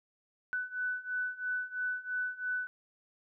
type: beating tone pair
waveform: sine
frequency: 1494 / 1497 Hz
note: F#6 / F#6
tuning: +16 / +20 cents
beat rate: 3 Hz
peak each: -37 / -35 dBFS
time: 0.53-2.67 s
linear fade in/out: 0 ms
effects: none